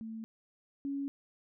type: tone pair in turn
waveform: sine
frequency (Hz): 222.9 / 278.8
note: A3 / C#4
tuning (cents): +23 / +10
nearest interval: major third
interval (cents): 387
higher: second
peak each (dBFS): -39 / -33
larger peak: second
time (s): 0.01-0.24 / 0.85-1.08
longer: neither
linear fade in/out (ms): 0
effects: none